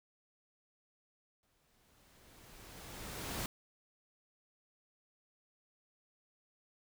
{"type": "noise with exponential growth", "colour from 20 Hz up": "pink", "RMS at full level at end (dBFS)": -38, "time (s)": [1.43, 3.46], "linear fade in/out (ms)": 1, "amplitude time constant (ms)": 440, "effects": []}